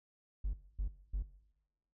triangle tone bursts, 48.12 Hz, G1, 31 cents flat, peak -29 dBFS, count 3, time 0.44-1.228 s, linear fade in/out 10 ms, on 96 ms, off 250 ms, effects noise-tail reverb RT60 0.9 s tail -19 dB re dry + tanh soft clip ceiling -28 dBFS

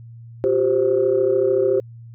sine chord, F suspended second, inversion none, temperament equal with one note detuned, 358.4 / 392 / 523.3 Hz, F4 / G4 / C5, +45 / 0 / 0 cents, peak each -22 / -17 / -19 dBFS, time 0.44-1.8 s, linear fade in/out 0 ms, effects tanh soft clip ceiling -7 dBFS + added 116 Hz sine -37 dBFS peak until 2.14 s

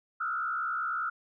sine tone with frequency modulation, 1358 Hz, F6, 49 cents flat, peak -29 dBFS, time 0.2-1.1 s, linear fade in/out 10 ms, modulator 65 Hz, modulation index 1.3, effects none

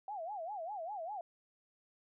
sine tone with vibrato, 740 Hz, F#5, in tune, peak -39 dBFS, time 0.08-1.21 s, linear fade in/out 2 ms, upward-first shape sine, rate 5 Hz, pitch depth 250 cents each way, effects none

